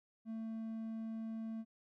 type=tone; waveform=triangle; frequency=223.4 Hz; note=A3; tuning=27 cents sharp; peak=-38 dBFS; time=0.25-1.65 s; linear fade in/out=50 ms; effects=none